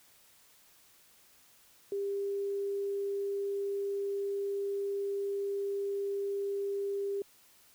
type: tone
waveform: sine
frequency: 399 Hz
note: G4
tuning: 31 cents sharp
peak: -31 dBFS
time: 1.92-7.22 s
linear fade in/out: 2 ms
effects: white hiss -62 dBFS RMS until 7.74 s